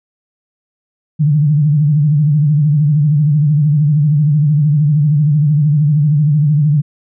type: tone with vibrato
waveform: sine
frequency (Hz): 148.8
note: D3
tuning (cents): +23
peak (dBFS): -8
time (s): 1.19-6.82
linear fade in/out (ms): 20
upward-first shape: sine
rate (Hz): 13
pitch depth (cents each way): 96
effects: none